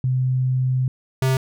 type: tone pair in turn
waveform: sine / square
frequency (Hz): 128.6 / 131.53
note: C3 / C3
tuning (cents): -30 / +9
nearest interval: unison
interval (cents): 39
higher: second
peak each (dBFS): -17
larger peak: neither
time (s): 0.04-0.88 / 1.22-1.37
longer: first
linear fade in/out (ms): 2
effects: none